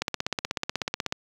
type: click train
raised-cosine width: 0.2 ms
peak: -9 dBFS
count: 19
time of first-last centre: 0.02-1.124 s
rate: 16.3 Hz
effects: high-pass 80 Hz 12 dB/octave + 8-bit